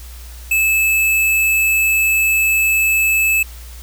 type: tone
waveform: square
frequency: 2610 Hz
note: E7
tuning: 18 cents flat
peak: -13 dBFS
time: 0.51-3.43 s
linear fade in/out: 5 ms
effects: added 60 Hz sine -32 dBFS peak until 3.82 s + white hiss -41 dBFS RMS until 3.82 s